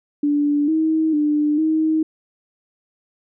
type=tone with pitch steps; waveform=sine; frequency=291.3 / 317.3 / 298 / 315.3 Hz; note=D4 / D#4 / D4 / D#4; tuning=-14 / +34 / +25 / +23 cents; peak=-15 dBFS; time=0.23-2.03 s; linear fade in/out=5 ms; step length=450 ms; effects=none